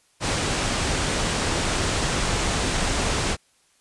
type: low-pass noise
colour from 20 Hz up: pink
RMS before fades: -24 dBFS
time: 0.2-3.37 s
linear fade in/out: 50 ms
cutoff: 9300 Hz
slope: 48 dB/octave
effects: white hiss -62 dBFS RMS until 3.8 s + resampled to 24000 Hz